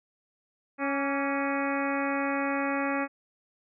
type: harmonic tone with a mistuned harmonic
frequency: 277.2 Hz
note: C#4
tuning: in tune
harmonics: 1 / 2 / 3 / 4 / 5 / 6 / 7 / 8 / 9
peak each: -30 / -33 / -35 / -36 / -37 / -38 / -38 / -39 / -40 dBFS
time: 0.78-3.08 s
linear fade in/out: 50 ms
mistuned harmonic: 4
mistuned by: +52 cents
effects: none